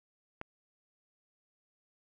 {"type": "click", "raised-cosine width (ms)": 0.5, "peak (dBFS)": -24, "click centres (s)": 0.414, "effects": []}